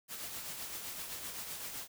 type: noise with tremolo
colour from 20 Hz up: white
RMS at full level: -41 dBFS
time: 0.08-1.88 s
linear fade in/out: 50 ms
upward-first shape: triangle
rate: 7.8 Hz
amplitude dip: 45%
effects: none